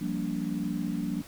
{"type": "chord", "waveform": "sine", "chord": "G minor seventh", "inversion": "third", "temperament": "equal with one note detuned", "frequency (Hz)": [174.61, 196, 233.1, 289.1], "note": ["F3", "G3", "Bb3", "D4"], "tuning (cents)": [0, 0, 0, -27], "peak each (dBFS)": -34, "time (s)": [0.01, 1.22], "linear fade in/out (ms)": 5, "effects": ["pink hiss -49 dBFS RMS until 1.27 s"]}